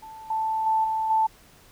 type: tone with level steps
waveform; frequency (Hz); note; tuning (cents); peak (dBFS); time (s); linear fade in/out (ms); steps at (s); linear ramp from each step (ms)
sine; 881; A5; +2; -39 / -23 / -19 / -23 / -18; 0.02-1.27; 10; 0.3 / 0.66 / 0.84 / 1.1; 5
effects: pink hiss -54 dBFS RMS until 1.71 s